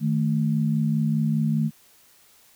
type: tone pair together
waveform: sine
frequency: 155.03 / 220 Hz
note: D#3 / A3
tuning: -6 / 0 cents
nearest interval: tritone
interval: 606 cents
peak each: -22 / -23 dBFS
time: 0-1.71 s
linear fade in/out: 50 ms
effects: white hiss -56 dBFS RMS until 2.55 s